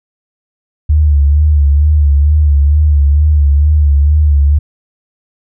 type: tone with vibrato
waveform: sine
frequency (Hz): 73.42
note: D2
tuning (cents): 0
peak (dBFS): -5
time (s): 0.89-4.59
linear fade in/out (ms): 10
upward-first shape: sine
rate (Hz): 2.2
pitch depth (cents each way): 67
effects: none